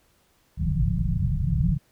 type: low-pass noise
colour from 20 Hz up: white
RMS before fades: -23 dBFS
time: 0.57-1.79 s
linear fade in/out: 50 ms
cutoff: 180 Hz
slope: 96 dB/octave
effects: pink hiss -64 dBFS RMS until 1.91 s